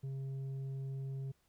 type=tone with tanh clipping; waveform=sine; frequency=135.1 Hz; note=C#3; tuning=44 cents flat; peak=-39 dBFS; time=0.03-1.32 s; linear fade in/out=10 ms; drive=5 dB; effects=pink hiss -75 dBFS RMS until 1.48 s